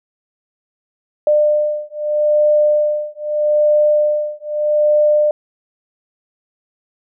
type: beating tone pair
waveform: sine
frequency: 599 / 599.8 Hz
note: D5 / D5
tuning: +34 / +36 cents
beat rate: 0.8 Hz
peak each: -15 dBFS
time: 1.27-5.31 s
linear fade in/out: 2 ms
effects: none